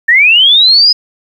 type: linear sweep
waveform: sine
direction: up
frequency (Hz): 1764 to 5070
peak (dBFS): -3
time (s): 0.08-0.93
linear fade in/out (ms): 10
effects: 7-bit